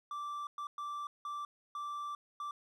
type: tone bursts at uneven times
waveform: triangle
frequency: 1170 Hz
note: D6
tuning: 7 cents flat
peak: -36 dBFS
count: 6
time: 0.11-0.47 / 0.58-0.67 / 0.78-1.07 / 1.25-1.45 / 1.75-2.15 / 2.4-2.51 s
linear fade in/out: 2 ms
effects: none